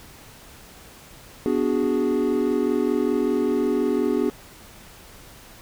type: chord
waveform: triangle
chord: G# half-diminished seventh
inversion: first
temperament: equal with one note detuned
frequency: 246.9 / 291.5 / 370 / 415.3 Hz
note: B3 / D4 / F#4 / G#4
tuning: 0 / -13 / 0 / 0 cents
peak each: -23 dBFS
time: 1.46-4.3 s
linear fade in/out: 0 ms
effects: pink hiss -46 dBFS RMS until 5.61 s